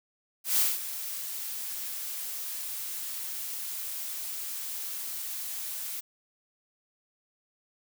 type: noise with ADSR envelope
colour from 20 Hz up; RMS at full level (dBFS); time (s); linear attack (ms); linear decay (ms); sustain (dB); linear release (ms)
blue; -23; 0.44-6.01; 140; 200; -13; 16
effects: none